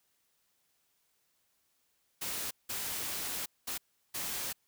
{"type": "noise bursts at uneven times", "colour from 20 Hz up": "white", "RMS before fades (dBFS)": -37, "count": 4, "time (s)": [[2.21, 2.51], [2.69, 3.46], [3.67, 3.78], [4.14, 4.53]], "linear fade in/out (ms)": 10, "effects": ["white hiss -75 dBFS RMS until 4.67 s"]}